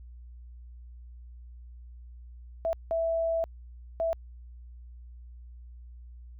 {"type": "tone bursts at uneven times", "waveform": "sine", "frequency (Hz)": 659.3, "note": "E5", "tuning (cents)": 0, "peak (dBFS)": -25, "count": 3, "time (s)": [[2.65, 2.73], [2.91, 3.44], [4, 4.13]], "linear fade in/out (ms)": 0, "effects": ["added 60 Hz sine -44 dBFS peak until 6.39 s"]}